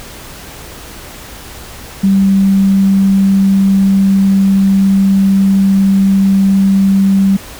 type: tone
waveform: sine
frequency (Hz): 194.8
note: G3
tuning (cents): -11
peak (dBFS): -6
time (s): 2.03-7.37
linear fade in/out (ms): 10
effects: added 60 Hz sine -38 dBFS peak until 7.59 s + pink hiss -31 dBFS RMS until 7.59 s